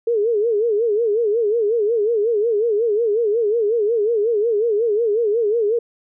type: tone with vibrato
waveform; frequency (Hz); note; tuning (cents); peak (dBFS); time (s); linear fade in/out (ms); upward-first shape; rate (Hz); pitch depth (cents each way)
sine; 440; A4; 0; -15; 0.07-5.79; 5; sine; 5.5; 140
effects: none